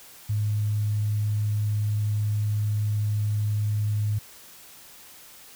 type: tone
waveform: sine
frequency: 105.3 Hz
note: G#2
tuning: 24 cents sharp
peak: -22 dBFS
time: 0.29-4.19 s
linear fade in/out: 10 ms
effects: white hiss -48 dBFS RMS until 5.55 s